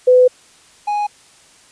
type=tone pair in turn; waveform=sine / triangle; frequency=503 / 829.6 Hz; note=B4 / G#5; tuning=+32 / -2 cents; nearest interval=major sixth; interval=866 cents; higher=second; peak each=-6 / -14 dBFS; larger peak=first; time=0.07-0.28 / 0.87-1.07 s; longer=first; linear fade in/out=10 ms; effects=white hiss -48 dBFS RMS until 1.71 s + resampled to 22050 Hz

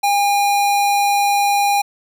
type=tone; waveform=square; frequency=810 Hz; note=G#5; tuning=43 cents flat; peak=-14 dBFS; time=0.03-1.82 s; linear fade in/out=10 ms; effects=none

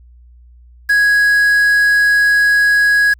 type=tone with quantisation; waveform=triangle; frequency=1661.2 Hz; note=G#6; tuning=in tune; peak=-7 dBFS; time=0.89-3.14 s; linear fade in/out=10 ms; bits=5; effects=added 60 Hz sine -40 dBFS peak until 3.19 s

